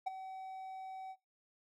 triangle tone with ADSR envelope, 760 Hz, F#5, 46 cents sharp, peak -29 dBFS, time 0.06-1.16 s, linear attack 13 ms, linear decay 15 ms, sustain -13 dB, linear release 54 ms, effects noise-tail reverb RT60 0.3 s tail -24 dB re dry

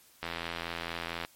click train, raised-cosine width 0.3 ms, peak -18 dBFS, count 87, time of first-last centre 0.23-1.249 s, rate 84.4 Hz, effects white hiss -60 dBFS RMS until 1.35 s + MP3 64 kbps

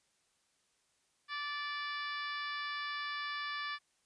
harmonic tone, 583 Hz, D5, 13 cents flat, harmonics 2 / 3 / 4 / 5 / 6 / 7 / 8 / 9, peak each -41 / -41 / -46 / -51 / -47 / -53 / -50 / -54 dBFS, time 1.28-3.79 s, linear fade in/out 50 ms, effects white hiss -75 dBFS RMS until 4.05 s + resampled to 22050 Hz

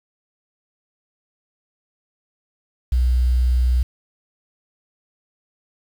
sine tone, 62 Hz, B1, 7 cents sharp, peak -14 dBFS, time 2.92-3.83 s, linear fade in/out 5 ms, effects 7-bit

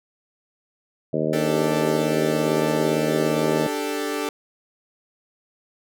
harmonic tone, 77.78 Hz, D#2, in tune, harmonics 2 / 3 / 4 / 5 / 6 / 7 / 8, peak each -28 / -28 / -28 / -28 / -28 / -28 / -28 dBFS, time 1.13-3.67 s, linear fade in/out 5 ms
sawtooth chord, D suspended fourth, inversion none, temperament equal, 293.7 / 392 / 440 Hz, D4 / G4 / A4, 0 / 0 / 0 cents, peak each -24 / -26 / -24 dBFS, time 1.33-4.29 s, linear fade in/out 2 ms
effects none

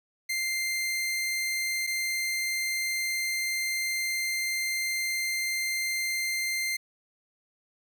sawtooth tone pair in turn, 2093 / 2093 Hz, C7 / C7, 0 / 0 cents, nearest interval unison, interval 0 cents, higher neither, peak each -24 dBFS, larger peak neither, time 0.29-1.87 / 1.87-6.77 s, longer second, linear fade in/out 10 ms, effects none

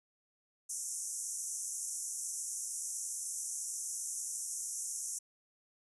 pink band-pass noise, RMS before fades -40 dBFS, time 0.69-5.19 s, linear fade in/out 10 ms, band 5800 to 11000 Hz, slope 96 dB/octave, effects none

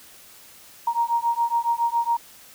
sine beating tone pair, 932.3 / 939.5 Hz, A#5 / A#5, 0 / +13 cents, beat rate 7.2 Hz, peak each -23 dBFS, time 0.87-2.17 s, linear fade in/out 5 ms, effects white hiss -48 dBFS RMS until 2.54 s

